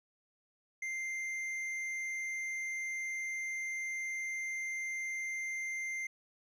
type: tone with hard clipping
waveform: sine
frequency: 2093 Hz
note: C7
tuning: in tune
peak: -37 dBFS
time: 0.82-6.07 s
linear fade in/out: 5 ms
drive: 6 dB
effects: none